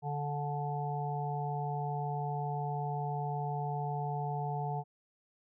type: harmonic tone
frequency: 145.4 Hz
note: D3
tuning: 17 cents flat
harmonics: 1 / 3 / 5 / 6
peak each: -35 / -43 / -38 / -40 dBFS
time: 0.02-4.84 s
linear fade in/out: 50 ms
effects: none